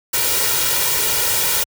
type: noise with comb filter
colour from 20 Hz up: white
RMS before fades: -18 dBFS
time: 0.13-1.64 s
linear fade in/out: 10 ms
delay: 2.1 ms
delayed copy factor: +0.75
effects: high-pass 60 Hz 12 dB/octave